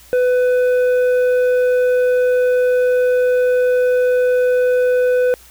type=tone with tanh clipping; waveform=sine; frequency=499.4 Hz; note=B4; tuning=19 cents sharp; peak=-13 dBFS; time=0.13-5.34 s; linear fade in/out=0 ms; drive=7 dB; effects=added 60 Hz sine -48 dBFS peak until 5.5 s + white hiss -45 dBFS RMS until 5.5 s